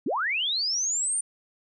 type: linear sweep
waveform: sine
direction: up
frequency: 192.1 to 9180 Hz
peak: -24 dBFS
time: 0.06-1.21 s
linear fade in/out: 5 ms
effects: none